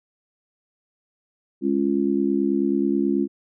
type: chord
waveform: sine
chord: Db major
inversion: second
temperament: just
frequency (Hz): 207.9 / 277.2 / 346.5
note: Ab3 / Db4 / F4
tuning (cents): +2 / 0 / -14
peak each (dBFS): -24 / -22 / -23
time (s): 1.61-3.28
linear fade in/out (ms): 50
effects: none